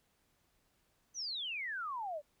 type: exponential sweep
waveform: sine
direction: down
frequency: 6260 to 563 Hz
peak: -37 dBFS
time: 1.14-2.22 s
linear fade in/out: 50 ms
effects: pink hiss -75 dBFS RMS until 2.4 s